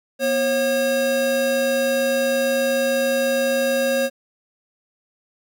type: tone pair together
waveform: square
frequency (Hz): 242 / 541.7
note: B3 / C#5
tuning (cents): -35 / -40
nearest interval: octave + major second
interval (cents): 1395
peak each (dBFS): -27 / -19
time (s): 0.19-4.1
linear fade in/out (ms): 50
effects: none